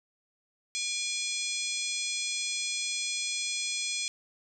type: harmonic tone with a mistuned harmonic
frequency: 842 Hz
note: G#5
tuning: 24 cents sharp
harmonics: 3 / 4 / 5 / 6 / 7 / 8 / 9 / 10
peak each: -36 / -37 / -38 / -39 / -39 / -40 / -41 / -41 dBFS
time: 0.75-4.08 s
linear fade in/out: 0 ms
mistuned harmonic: 3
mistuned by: -88 cents
effects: none